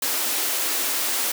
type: high-pass noise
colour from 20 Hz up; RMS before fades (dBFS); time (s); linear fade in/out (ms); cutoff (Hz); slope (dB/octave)
white; -24; 0.02-1.32; 5; 240; 96
effects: none